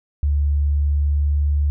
sine tone with pitch glide, 72.3 to 72.8 Hz, D2 to D2, -27 to -15 cents, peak -15 dBFS, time 0.23-1.7 s, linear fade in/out 0 ms, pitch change +12 cents, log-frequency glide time 0.55-1.44 s, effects none

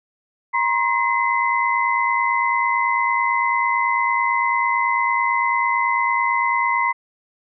sine tone cluster, 954 / 1063 / 2043 Hz, A#5 / C6 / C7, +40 / +27 / -42 cents, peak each -21 dBFS, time 0.53-6.93 s, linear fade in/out 20 ms, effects none

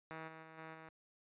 5% pulse tone with level steps, 160.1 Hz, D#3, 50 cents sharp, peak -34 / -40 / -43 / -37 / -41 dBFS, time 0.11-0.89 s, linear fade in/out 0 ms, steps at 0.27 / 0.42 / 0.57 / 0.73 s, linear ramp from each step 20 ms, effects resampled to 8000 Hz

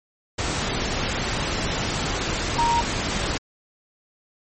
sine tone in noise, 936 Hz, A#5, 7 cents sharp, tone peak -18 dBFS, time 2.58-2.81 s, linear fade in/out 10 ms, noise pink, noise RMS -25 dBFS, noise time 0.38-3.38 s, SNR +4 dB, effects MP3 32 kbps

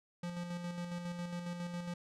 square tone with tremolo, 174.61 Hz, F3, in tune, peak -38 dBFS, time 0.23-1.94 s, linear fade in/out 5 ms, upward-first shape square, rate 7.3 Hz, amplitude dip 40%, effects low-pass 8000 Hz 12 dB/octave

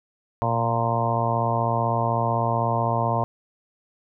harmonic tone with a mistuned harmonic, 115.9 Hz, A#2, 10 cents flat, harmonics 1 / 2 / 3 / 4 / 5 / 6 / 7 / 8 / 9, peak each -25 / -32 / -36 / -33 / -29 / -27 / -34 / -27 / -29 dBFS, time 0.42-3.24 s, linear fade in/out 0 ms, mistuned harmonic 1, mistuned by +35 cents, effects none

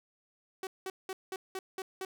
sawtooth tone bursts, 378.9 Hz, F#4, 41 cents sharp, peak -32 dBFS, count 7, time 0.63-2.05 s, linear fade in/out 2 ms, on 40 ms, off 190 ms, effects none

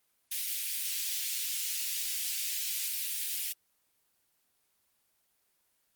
white high-pass noise, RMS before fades -34 dBFS, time 0.31-3.53 s, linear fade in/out 10 ms, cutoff 2300 Hz, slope 24 dB/octave, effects white hiss -74 dBFS RMS until 5.95 s + Opus 24 kbps

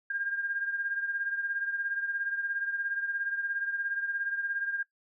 sine beating tone pair, 1607 / 1624 Hz, G6 / G#6, +43 / -39 cents, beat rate 17 Hz, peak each -31 / -37 dBFS, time 0.1-4.83 s, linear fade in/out 5 ms, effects noise-tail reverb RT60 0.1 s tail -17 dB re dry

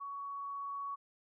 sine tone with level ramp, 1121 Hz, C#6, 19 cents sharp, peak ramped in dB -40 to -37 dBFS, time 0-0.96 s, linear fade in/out 20 ms, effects none

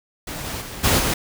pink noise with level steps, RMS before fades -31 / -29 / -34 / -17 / -21 dBFS, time 0.27-1.14 s, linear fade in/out 5 ms, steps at 0.44 / 0.6 / 0.83 / 0.98 s, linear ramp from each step 20 ms, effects none

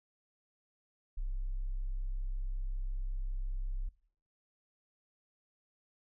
sine tone, 32.7 Hz, C1, in tune, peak -32 dBFS, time 1.17-3.89 s, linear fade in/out 10 ms, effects noise-tail reverb RT60 0.6 s tail -20 dB re dry + tanh soft clip ceiling -29 dBFS

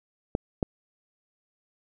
clicks, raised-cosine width 2 ms, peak -11 dBFS, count 2, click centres 0.351 / 0.628 s, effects none

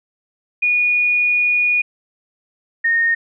sine tone pair in turn, 2452 / 1844.4 Hz, D#7 / A#6, -26 / -19 cents, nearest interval perfect fourth, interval 493 cents, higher first, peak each -13 dBFS, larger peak neither, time 0.62-1.82 / 2.84-3.15 s, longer first, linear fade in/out 10 ms, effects none

